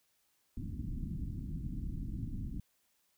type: low-pass noise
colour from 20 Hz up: pink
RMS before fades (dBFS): -39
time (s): 0.57-2.6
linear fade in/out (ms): 5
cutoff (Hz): 280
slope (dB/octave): 48
effects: white hiss -75 dBFS RMS until 3.17 s